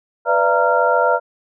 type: tone cluster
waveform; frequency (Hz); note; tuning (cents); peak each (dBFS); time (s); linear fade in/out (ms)
sine; 496.5 / 590 / 678 / 929 / 1383; B4 / D5 / E5 / A#5 / F6; +9 / +8 / +49 / -6 / -17; -19; 0.25-1.2; 50
effects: none